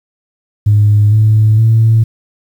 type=tone with pitch steps; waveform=sine; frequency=104.4 / 108.27 / 112.28 Hz; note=G#2 / A2 / A2; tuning=+10 / -27 / +36 cents; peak=-4 dBFS; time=0.66-2.04 s; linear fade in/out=10 ms; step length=460 ms; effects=tanh soft clip ceiling -1 dBFS + 7-bit